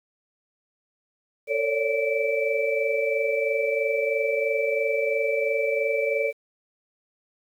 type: tone cluster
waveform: sine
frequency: 448.6 / 549 / 572 / 2322 Hz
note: A4 / C#5 / D5 / D7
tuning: +34 / -17 / -46 / -20 cents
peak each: -26 / -30 / -26 / -28 dBFS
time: 1.47-6.33 s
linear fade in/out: 50 ms
effects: 9-bit